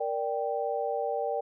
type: chord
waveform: sine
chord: G minor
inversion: first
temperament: equal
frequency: 466.2 / 587.3 / 784 Hz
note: Bb4 / D5 / G5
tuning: 0 / 0 / 0 cents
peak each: -32 dBFS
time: 0-1.41 s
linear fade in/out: 10 ms
effects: none